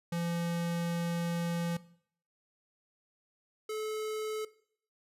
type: tone pair in turn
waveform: square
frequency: 170.5 / 432.1 Hz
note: F3 / A4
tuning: -41 / -31 cents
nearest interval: octave + major third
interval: 1610 cents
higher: second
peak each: -32 / -35 dBFS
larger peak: first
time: 0.12-1.77 / 3.69-4.45 s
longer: first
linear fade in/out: 5 ms
effects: noise-tail reverb RT60 0.6 s tail -18 dB re dry + resampled to 32000 Hz